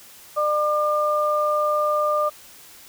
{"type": "tone pair together", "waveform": "sine", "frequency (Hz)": [600, 1200], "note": ["D5", "D6"], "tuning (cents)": [37, 37], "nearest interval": "octave", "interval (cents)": 1200, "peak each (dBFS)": -21, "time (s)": [0.36, 2.3], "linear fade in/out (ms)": 20, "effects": ["white hiss -46 dBFS RMS until 2.88 s"]}